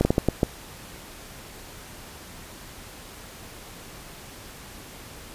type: slowing click train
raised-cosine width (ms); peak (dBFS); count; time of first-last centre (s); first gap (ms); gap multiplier
2; -5; 6; 0.01-0.432; 40; 1.38
effects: pink hiss -43 dBFS RMS until 5.34 s + resampled to 32000 Hz